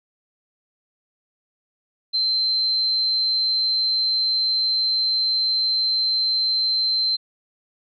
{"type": "tone", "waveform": "sine", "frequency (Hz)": 4107, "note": "C8", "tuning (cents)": -33, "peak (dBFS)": -18, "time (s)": [2.13, 7.17], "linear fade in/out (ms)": 20, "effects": []}